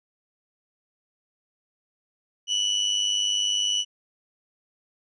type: tone with amplitude modulation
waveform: 35% pulse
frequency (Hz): 2960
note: F#7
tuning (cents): 0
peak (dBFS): -17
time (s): 2.47-3.85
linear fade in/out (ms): 50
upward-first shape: sine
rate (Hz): 100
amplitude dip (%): 70
effects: resampled to 22050 Hz